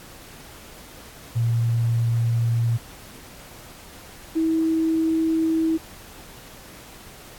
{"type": "tone pair in turn", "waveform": "sine", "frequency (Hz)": [116.54, 322.7], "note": ["A#2", "E4"], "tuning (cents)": [0, -37], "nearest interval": "octave + tritone", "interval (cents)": 1763, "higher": "second", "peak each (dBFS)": -18, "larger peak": "neither", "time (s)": [[1.35, 2.78], [4.35, 5.78]], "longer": "neither", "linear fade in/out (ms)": 20, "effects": ["pink hiss -44 dBFS RMS until 7.38 s", "AAC 64 kbps"]}